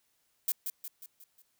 violet noise with echo, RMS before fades -29 dBFS, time 0.48-0.52 s, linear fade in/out 2 ms, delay 180 ms, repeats 5, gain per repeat -6 dB, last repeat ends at 1.42 s, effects white hiss -74 dBFS RMS until 1.59 s

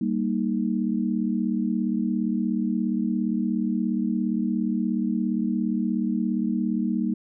sine chord, Eb major, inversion first, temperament equal, 196 / 233.1 / 311.1 Hz, G3 / Bb3 / Eb4, 0 / 0 / 0 cents, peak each -26 / -25 / -29 dBFS, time 0.01-7.14 s, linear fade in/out 5 ms, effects none

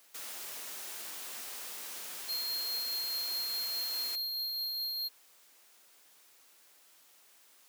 white noise, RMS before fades -43 dBFS, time 0.14-4.16 s, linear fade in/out 10 ms
square tone with tremolo, 4221 Hz, C8, 14 cents sharp, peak -33 dBFS, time 2.28-5.09 s, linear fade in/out 20 ms, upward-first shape triangle, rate 4.8 Hz, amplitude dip 25%
effects white hiss -62 dBFS RMS until 7.68 s + high-pass 300 Hz 12 dB/octave

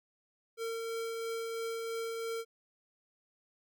square tone with tremolo, 456.1 Hz, A#4, 38 cents flat, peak -35 dBFS, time 0.57-2.45 s, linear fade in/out 50 ms, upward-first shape triangle, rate 3 Hz, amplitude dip 25%, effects none

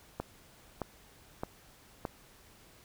click train, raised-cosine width 1 ms, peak -20 dBFS, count 4, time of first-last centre 0.2-2.052 s, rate 1.62 Hz, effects pink hiss -59 dBFS RMS until 2.84 s

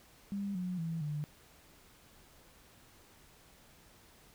sine tone with pitch steps, 200 / 181.29 / 164.34 / 148.97 Hz, G3 / F#3 / E3 / D3, +35 / -35 / -5 / +25 cents, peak -34 dBFS, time 0.32-1.24 s, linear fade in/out 0 ms, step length 230 ms, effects pink hiss -61 dBFS RMS until 4.34 s

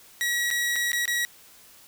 sawtooth tone with dropouts, 1917 Hz, A#6, 48 cents sharp, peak -20 dBFS, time 0.21-1.25 s, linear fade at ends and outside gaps 0 ms, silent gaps 0.504-0.511 / 0.758-0.762 / 0.918-0.931 / 1.055-1.078 s, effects white hiss -52 dBFS RMS until 1.87 s

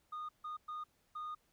sine tone bursts at uneven times, 1229 Hz, D#6, 22 cents flat, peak -38 dBFS, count 4, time 0.12-0.29 / 0.44-0.57 / 0.68-0.84 / 1.15-1.35 s, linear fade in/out 10 ms, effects tanh soft clip ceiling -39 dBFS + pink hiss -75 dBFS RMS until 1.52 s

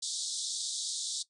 pink band-pass noise, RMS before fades -36 dBFS, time 0.02-1.23 s, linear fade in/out 10 ms, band 3500 to 9200 Hz, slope 96 dB/octave, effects noise-tail reverb RT60 0.1 s tail -17 dB re dry

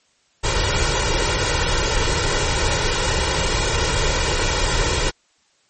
pink noise with comb filter, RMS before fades -19 dBFS, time 0.43-5.11 s, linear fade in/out 20 ms, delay 2.1 ms, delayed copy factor +0.7, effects white hiss -61 dBFS RMS until 5.69 s + MP3 32 kbps

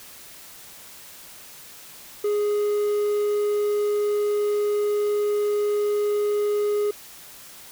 triangle tone, 415.1 Hz, G#4, 1 cent flat, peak -18 dBFS, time 2.24-6.91 s, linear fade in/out 5 ms, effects white hiss -44 dBFS RMS until 7.71 s

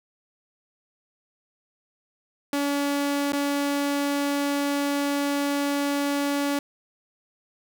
sawtooth tone with dropouts, 284.4 Hz, C#4, 45 cents sharp, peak -19 dBFS, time 2.53-6.59 s, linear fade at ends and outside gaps 2 ms, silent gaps 3.322-3.332 s, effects none

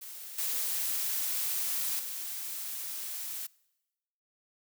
blue noise with level steps, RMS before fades -44 / -32 / -38 dBFS, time 0.01-3.47 s, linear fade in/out 10 ms, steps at 0.38 / 1.99 s, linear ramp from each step 5 ms, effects noise-tail reverb RT60 1.0 s tail -24 dB re dry

